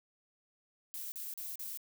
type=noise bursts; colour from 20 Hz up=violet; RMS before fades=-42 dBFS; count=4; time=0.94-1.774 s; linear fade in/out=0 ms; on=180 ms; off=38 ms; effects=none